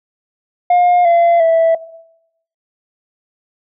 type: tone with pitch steps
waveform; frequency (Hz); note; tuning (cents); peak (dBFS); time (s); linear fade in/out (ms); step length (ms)
sine; 711 / 683.6 / 657.3; F5 / F5 / E5; +31 / -37 / -5; -5; 0.7-1.75; 5; 350
effects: noise-tail reverb RT60 0.8 s tail -20 dB re dry + tanh soft clip ceiling -7 dBFS